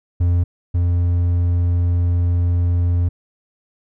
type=tone pair in turn; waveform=triangle; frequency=87.31 / 87.31 Hz; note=F2 / F2; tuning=0 / 0 cents; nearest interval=unison; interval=0 cents; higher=neither; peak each=-11 / -12 dBFS; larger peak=first; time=0.2-0.44 / 0.74-3.09 s; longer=second; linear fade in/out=10 ms; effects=none